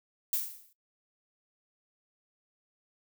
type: noise with exponential decay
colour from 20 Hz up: violet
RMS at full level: -27 dBFS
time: 0.33-0.73 s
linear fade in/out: 1 ms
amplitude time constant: 85 ms
effects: noise-tail reverb RT60 0.1 s tail -17 dB re dry